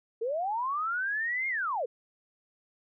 sine linear two-way sweep, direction up then down, 430 to 2152 to 430 Hz, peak -28 dBFS, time 0.21-1.86 s, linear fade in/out 10 ms, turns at 1.48 s, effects none

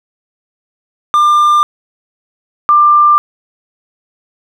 triangle / sine tone pair in turn, 1196 / 1189.2 Hz, D6 / D6, +31 / +21 cents, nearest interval unison, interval 10 cents, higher first, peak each -4 dBFS, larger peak neither, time 1.14-1.63 / 2.69-3.18 s, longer neither, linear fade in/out 0 ms, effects none

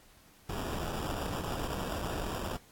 pink noise with sample-and-hold, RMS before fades -36 dBFS, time 0.49-2.57 s, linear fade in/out 5 ms, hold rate 2100 Hz, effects pink hiss -60 dBFS RMS until 2.71 s + AAC 64 kbps

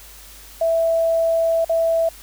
sine tone with dropouts, 659.3 Hz, E5, in tune, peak -15 dBFS, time 0.61-2.09 s, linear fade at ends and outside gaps 5 ms, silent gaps 1.647-1.694 s, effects added 50 Hz sine -45 dBFS peak until 2.22 s + white hiss -43 dBFS RMS until 2.22 s

